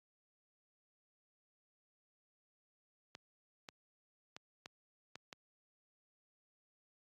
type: clicks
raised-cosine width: 0.2 ms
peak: -30 dBFS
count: 6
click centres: 3.151 / 3.688 / 4.365 / 4.659 / 5.156 / 5.328 s
effects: high-pass 100 Hz 12 dB/octave + AAC 32 kbps